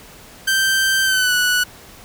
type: tone with pitch glide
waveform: sawtooth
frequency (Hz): 1562 to 1476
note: G6 to F#6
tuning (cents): -7 to -5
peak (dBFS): -11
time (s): 0.47-1.64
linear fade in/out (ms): 10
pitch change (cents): -98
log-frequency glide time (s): 1.04-1.33
effects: pink hiss -42 dBFS RMS until 2.04 s